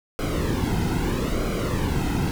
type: noise with flanger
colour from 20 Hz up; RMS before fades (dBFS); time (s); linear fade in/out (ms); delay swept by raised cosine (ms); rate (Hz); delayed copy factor
brown; -24; 0.19-2.31; 0; 1.1 to 1.77; 0.78; -0.7
effects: none